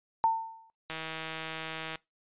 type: tone with exponential decay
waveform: sine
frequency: 900 Hz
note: A5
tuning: 39 cents sharp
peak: -19 dBFS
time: 0.24-0.7 s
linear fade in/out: 0 ms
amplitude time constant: 100 ms
type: click train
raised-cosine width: 0.2 ms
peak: -19 dBFS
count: 170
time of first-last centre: 0.9-1.956 s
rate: 160 Hz
effects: noise-tail reverb RT60 0.2 s tail -22 dB re dry + resampled to 8000 Hz